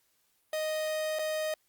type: tone with dropouts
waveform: 45% pulse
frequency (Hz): 622.3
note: D#5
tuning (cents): 0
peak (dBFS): -30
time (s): 0.53-1.54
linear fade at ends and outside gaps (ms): 2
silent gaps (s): 1.188-1.192
effects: white hiss -72 dBFS RMS until 1.68 s + Opus 48 kbps

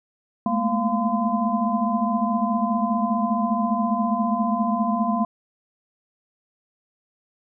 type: tone cluster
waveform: sine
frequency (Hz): 210.4 / 220.5 / 235.2 / 695 / 1022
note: G#3 / A3 / A#3 / F5 / C6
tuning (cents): +23 / +4 / +16 / -9 / -41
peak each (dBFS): -26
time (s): 0.46-5.25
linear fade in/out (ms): 2
effects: none

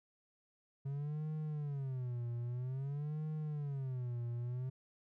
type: tone with vibrato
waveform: triangle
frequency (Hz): 135.7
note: C#3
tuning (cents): -36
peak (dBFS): -35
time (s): 0.85-4.7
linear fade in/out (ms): 10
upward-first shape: sine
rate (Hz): 0.51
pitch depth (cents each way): 230
effects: none

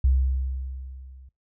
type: tone with level ramp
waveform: sine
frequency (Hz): 65.41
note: C2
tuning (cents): 0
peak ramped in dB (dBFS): -15 to -45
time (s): 0.04-1.29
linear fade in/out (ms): 5
effects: noise-tail reverb RT60 0.2 s tail -23 dB re dry

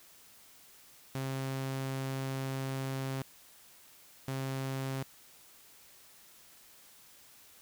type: tone bursts at uneven times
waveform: sawtooth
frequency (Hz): 133.8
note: C3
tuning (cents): +39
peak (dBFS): -30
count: 2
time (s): 1.15-3.22 / 4.28-5.03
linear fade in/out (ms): 2
effects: white hiss -58 dBFS RMS until 7.61 s

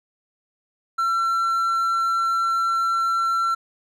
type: tone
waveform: triangle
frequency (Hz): 1352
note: E6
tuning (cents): +43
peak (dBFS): -17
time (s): 0.98-3.55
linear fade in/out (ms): 10
effects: none

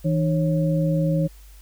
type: tone cluster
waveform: sine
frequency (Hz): 161.8 / 302.3 / 547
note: E3 / D#4 / C#5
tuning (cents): -32 / -50 / -23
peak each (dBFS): -19 / -28 / -26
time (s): 0.04-1.28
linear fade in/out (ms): 20
effects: added 50 Hz sine -43 dBFS peak until 1.61 s + white hiss -54 dBFS RMS until 1.61 s

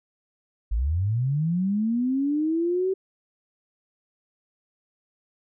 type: linear sweep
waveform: sine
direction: up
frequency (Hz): 48 to 385.8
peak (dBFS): -21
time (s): 0.71-2.94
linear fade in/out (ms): 10
effects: none

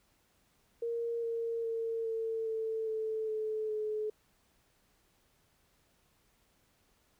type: tone with pitch steps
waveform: sine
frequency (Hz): 466.2 / 460.6 / 455 / 449.5 / 444.1 / 438.8 / 433.5 / 428.2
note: A#4 / A#4 / A#4 / A4 / A4 / A4 / A4 / A4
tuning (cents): 0 / -21 / -42 / +37 / +16 / -5 / -26 / -47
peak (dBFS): -32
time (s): 0.82-4.1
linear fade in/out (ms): 5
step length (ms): 410
effects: pink hiss -71 dBFS RMS until 7.19 s

